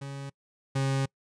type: tone pair in turn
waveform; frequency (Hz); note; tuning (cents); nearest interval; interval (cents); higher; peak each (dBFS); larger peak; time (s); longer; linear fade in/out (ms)
40% pulse; 138.59 / 135.5; C#3 / C#3; 0 / -39; unison; 39; first; -35 / -24; second; 0.01-0.3 / 0.75-1.06; second; 10
effects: noise-tail reverb RT60 0.1 s tail -25 dB re dry + resampled to 22050 Hz